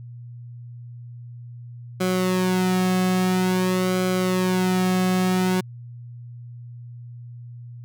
sawtooth tone with flanger, 184.3 Hz, F#3, 7 cents flat, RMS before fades -21 dBFS, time 2-5.61 s, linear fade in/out 10 ms, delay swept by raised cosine 1.1 to 2.1 ms, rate 0.49 Hz, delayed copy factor -0.65, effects added 120 Hz sine -36 dBFS peak until 7.84 s

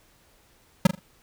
square tone with echo, 185 Hz, F#3, in tune, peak -12 dBFS, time 0.85-0.87 s, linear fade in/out 5 ms, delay 41 ms, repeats 3, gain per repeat -11 dB, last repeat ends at 0.993 s, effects pink hiss -60 dBFS RMS until 1.22 s

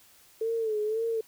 sine tone with vibrato, 440 Hz, A4, in tune, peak -26 dBFS, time 0.41-1.21 s, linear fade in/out 5 ms, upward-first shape sine, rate 1.9 Hz, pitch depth 74 cents each way, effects white hiss -58 dBFS RMS until 1.27 s

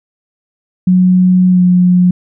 sine tone with pitch glide, 183 to 179.86 Hz, F#3 to F#3, -19 to -49 cents, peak -5 dBFS, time 0.87-2.11 s, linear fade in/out 5 ms, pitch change -30 cents, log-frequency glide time 1.5-1.62 s, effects none

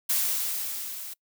blue noise with level ramp, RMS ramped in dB -24 to -39 dBFS, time 0.09-1.14 s, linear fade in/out 10 ms, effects noise-tail reverb RT60 0.1 s tail -25 dB re dry

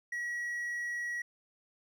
triangle tone, 1918 Hz, A#6, 49 cents sharp, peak -32 dBFS, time 0.12-1.22 s, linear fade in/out 5 ms, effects none

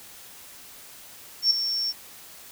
sine tone with ADSR envelope, 5460 Hz, F8, 40 cents flat, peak -14 dBFS, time 1.42-1.93 s, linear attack 87 ms, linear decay 6 ms, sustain -10 dB, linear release 32 ms, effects white hiss -46 dBFS RMS until 2.51 s

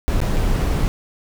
brown noise with dropouts, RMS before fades -18 dBFS, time 0.08-0.88 s, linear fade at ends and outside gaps 0 ms, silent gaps 0.203-0.215 / 0.364-0.369 s, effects none

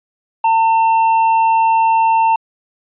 triangle tone with tanh clipping, 900 Hz, A5, 39 cents sharp, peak -11 dBFS, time 0.44-2.36 s, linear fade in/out 5 ms, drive 10 dB, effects resampled to 8000 Hz

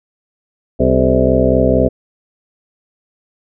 harmonic tone with a mistuned harmonic, 64.3 Hz, C2, 30 cents flat, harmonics 1 / 2 / 3 / 4 / 6 / 7 / 8 / 9 / 10, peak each -18 / -19 / -20 / -16 / -19 / -19 / -16 / -21 / -18 dBFS, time 0.79-1.89 s, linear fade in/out 20 ms, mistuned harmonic 7, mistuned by -66 cents, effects none

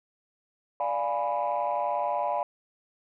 sine chord, D diminished seventh, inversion none, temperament equal, 587.3 / 698.5 / 830.6 / 987.8 Hz, D5 / F5 / Ab5 / Cb6, 0 / 0 / 0 / 0 cents, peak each -30 dBFS, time 0.8-2.43 s, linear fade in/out 2 ms, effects tanh soft clip ceiling -19 dBFS

